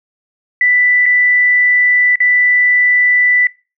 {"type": "tone with dropouts", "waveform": "sine", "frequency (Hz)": 1980, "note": "B6", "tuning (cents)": 4, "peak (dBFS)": -8, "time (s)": [0.61, 3.47], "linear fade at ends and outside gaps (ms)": 2, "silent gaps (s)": [[1.058, 1.062], [2.157, 2.203]], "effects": ["noise-tail reverb RT60 0.3 s tail -21 dB re dry"]}